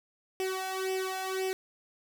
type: tone with flanger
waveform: sawtooth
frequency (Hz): 377.9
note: F#4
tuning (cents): +37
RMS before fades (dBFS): -33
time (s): 0.4-1.53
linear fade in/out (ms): 0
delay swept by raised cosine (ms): 0.36 to 1.22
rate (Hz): 1.9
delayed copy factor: +0.85
effects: none